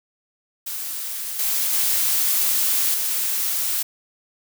blue noise with level steps, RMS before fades -29 / -22 / -20 / -23 dBFS, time 0.66-3.83 s, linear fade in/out 10 ms, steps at 1.39 / 1.73 / 2.94 s, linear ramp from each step 2 ms, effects none

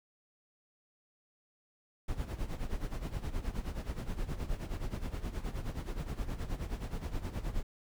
brown noise with tremolo, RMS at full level -34 dBFS, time 2.08-7.63 s, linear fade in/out 5 ms, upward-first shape sine, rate 9.5 Hz, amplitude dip 75%, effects none

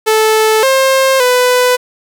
sawtooth tone with pitch steps, 436.9 / 532 / 498.5 Hz, A4 / C5 / B4, -12 / +29 / +16 cents, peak -4 dBFS, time 0.06-1.77 s, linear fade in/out 20 ms, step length 570 ms, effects 7-bit

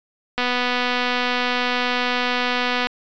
click train, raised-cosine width 0.3 ms, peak -6 dBFS, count 616, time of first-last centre 0.38-2.87 s, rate 247 Hz, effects resampled to 16000 Hz

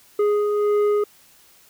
sine tone with frequency modulation, 415.3 Hz, G#4, in tune, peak -15 dBFS, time 0.19-1.04 s, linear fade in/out 5 ms, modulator 829 Hz, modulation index 0.43, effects tanh soft clip ceiling -14 dBFS + white hiss -53 dBFS RMS until 1.69 s

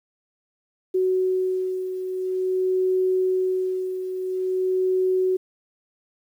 sine beating tone pair, 372.1 / 372.58 Hz, F#4 / F#4, +10 / +12 cents, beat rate 0.48 Hz, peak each -21 / -28 dBFS, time 0.94-5.37 s, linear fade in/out 10 ms, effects 9-bit

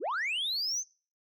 sine linear sweep, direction up, 247.8 to 6380 Hz, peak -27 dBFS, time 0-0.84 s, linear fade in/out 50 ms, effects noise-tail reverb RT60 0.4 s tail -25 dB re dry + tanh soft clip ceiling -28 dBFS

